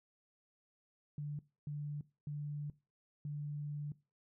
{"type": "tone bursts at uneven times", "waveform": "sine", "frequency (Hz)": 146.83, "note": "D3", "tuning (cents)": 0, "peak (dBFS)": -38, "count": 4, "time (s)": [[1.18, 1.39], [1.67, 2.01], [2.27, 2.7], [3.25, 3.92]], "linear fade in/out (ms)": 2, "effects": ["noise-tail reverb RT60 0.3 s tail -20 dB re dry"]}